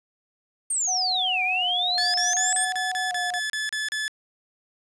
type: exponential two-way sweep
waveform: sine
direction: down then up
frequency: 8930 to 2324 to 8930 Hz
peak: -22 dBFS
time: 0.7-2.65 s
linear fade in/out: 5 ms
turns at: 1.43 s
type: tone with vibrato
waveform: sine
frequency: 730 Hz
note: F#5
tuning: 24 cents flat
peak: -28 dBFS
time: 0.87-3.4 s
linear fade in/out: 20 ms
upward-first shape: square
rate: 0.67 Hz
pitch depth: 24 cents each way
type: tone bursts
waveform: sawtooth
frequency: 1727 Hz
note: A6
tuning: 33 cents flat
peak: -22 dBFS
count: 11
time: 1.98-4.08 s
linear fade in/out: 0 ms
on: 160 ms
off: 34 ms
effects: resampled to 22050 Hz + 9-bit